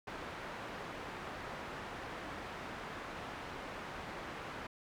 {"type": "low-pass noise", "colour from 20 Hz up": "white", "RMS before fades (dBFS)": -45, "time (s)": [0.07, 4.67], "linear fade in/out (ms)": 5, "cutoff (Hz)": 1500, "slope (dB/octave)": 12, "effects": []}